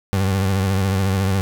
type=tone with vibrato; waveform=30% pulse; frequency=96.3 Hz; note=G2; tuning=30 cents flat; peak=-14 dBFS; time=0.13-1.41 s; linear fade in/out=0 ms; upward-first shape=triangle; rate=14 Hz; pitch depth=72 cents each way; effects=none